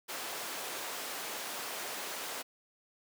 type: high-pass noise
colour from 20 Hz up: pink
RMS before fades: -40 dBFS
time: 0.08-2.43 s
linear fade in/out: 20 ms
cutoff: 490 Hz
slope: 12 dB/octave
effects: none